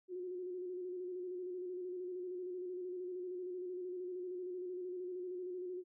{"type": "tone with vibrato", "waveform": "sine", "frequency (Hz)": 362.5, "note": "F#4", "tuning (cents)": -35, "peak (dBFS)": -40, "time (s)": [0.08, 5.84], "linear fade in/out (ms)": 50, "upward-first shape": "square", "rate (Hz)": 13, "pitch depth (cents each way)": 32, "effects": []}